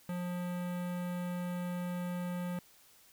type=tone with notch filter; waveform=square; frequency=177.6 Hz; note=F3; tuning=29 cents sharp; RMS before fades=-37 dBFS; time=0.09-2.59 s; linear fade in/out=2 ms; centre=5300 Hz; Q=0.6; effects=white hiss -62 dBFS RMS until 3.12 s